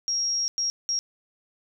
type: tone bursts at uneven times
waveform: sine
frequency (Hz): 5600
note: F8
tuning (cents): +4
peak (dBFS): -23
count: 3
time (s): 0.08-0.48 / 0.58-0.7 / 0.89-0.99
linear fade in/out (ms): 0
effects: none